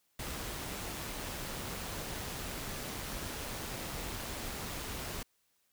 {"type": "noise with amplitude modulation", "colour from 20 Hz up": "pink", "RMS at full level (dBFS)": -39, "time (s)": [0.19, 5.23], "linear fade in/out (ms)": 5, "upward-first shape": "sine", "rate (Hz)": 140, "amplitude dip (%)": 30, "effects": ["white hiss -75 dBFS RMS until 5.72 s"]}